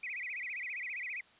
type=tone with vibrato; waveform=sine; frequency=2223 Hz; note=C#7; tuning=4 cents sharp; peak=-37 dBFS; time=0.03-1.21 s; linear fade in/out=5 ms; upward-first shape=sine; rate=15 Hz; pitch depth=240 cents each way; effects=white hiss -62 dBFS RMS until 1.39 s + resampled to 8000 Hz